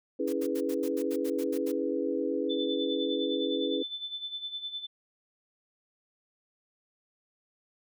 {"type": "chord", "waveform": "sine", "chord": "C# minor seventh", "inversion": "none", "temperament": "equal with one note detuned", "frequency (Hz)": [277.2, 325.1, 415.3, 493.9], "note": ["C#4", "E4", "G#4", "B4"], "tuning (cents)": [0, -24, 0, 0], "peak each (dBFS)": -33, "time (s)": [0.19, 3.83], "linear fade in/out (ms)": 10}
{"type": "noise bursts", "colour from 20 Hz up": "white", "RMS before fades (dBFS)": -45, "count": 11, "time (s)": [0.27, 1.72], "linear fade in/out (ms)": 10, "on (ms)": 60, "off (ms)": 79}
{"type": "tone with tremolo", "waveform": "sine", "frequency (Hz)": 3520, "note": "A7", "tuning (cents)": 0, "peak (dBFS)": -32, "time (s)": [2.49, 4.87], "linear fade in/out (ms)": 20, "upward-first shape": "sine", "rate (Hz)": 9.8, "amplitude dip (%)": 70}
{"effects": []}